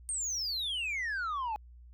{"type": "exponential sweep", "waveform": "sine", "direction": "down", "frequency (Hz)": [8870, 830.6], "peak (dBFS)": -29, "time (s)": [0.09, 1.56], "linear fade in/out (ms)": 0, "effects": ["tanh soft clip ceiling -31 dBFS", "added 60 Hz sine -50 dBFS peak until 1.93 s"]}